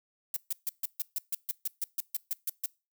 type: noise bursts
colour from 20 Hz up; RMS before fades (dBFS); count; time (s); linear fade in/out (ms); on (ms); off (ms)
violet; -31; 15; 0.34-2.66; 2; 24; 140
effects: noise-tail reverb RT60 0.3 s tail -24 dB re dry